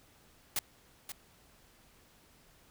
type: noise with echo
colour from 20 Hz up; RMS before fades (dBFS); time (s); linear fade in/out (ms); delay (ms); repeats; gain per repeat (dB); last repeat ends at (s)
white; -32; 0.56-0.59; 2; 530; 1; -10; 1.12
effects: pink hiss -63 dBFS RMS until 2.7 s